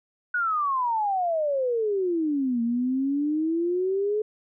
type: exponential two-way sweep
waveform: sine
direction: down then up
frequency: 1480 to 230 to 431.4 Hz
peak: -22 dBFS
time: 0.34-4.22 s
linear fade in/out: 5 ms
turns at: 2.62 s
effects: none